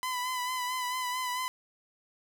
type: tone with vibrato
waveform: sawtooth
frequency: 1005 Hz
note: B5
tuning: 30 cents sharp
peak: -27 dBFS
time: 0.03-1.48 s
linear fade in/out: 0 ms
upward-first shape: sine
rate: 4.5 Hz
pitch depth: 34 cents each way
effects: none